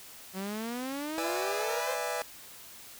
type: exponential sweep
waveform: sawtooth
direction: up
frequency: 185 to 539 Hz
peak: -30 dBFS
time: 0.33-1.97 s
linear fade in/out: 50 ms
type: chord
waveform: sawtooth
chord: E dominant seventh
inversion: second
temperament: just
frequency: 494.4 / 593.3 / 659.3 / 824.1 Hz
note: B4 / D5 / E5 / G#5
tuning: +2 / +18 / 0 / -14 cents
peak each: -33 dBFS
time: 1.18-2.22 s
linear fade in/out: 0 ms
effects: white hiss -49 dBFS RMS until 2.99 s